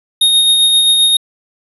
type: tone with tremolo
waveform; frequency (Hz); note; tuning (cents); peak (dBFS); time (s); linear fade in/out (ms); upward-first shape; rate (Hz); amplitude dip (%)
square; 3715; A#7; -7; -7; 0.21-1.17; 5; sine; 7.6; 30
effects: resampled to 32000 Hz + 8-bit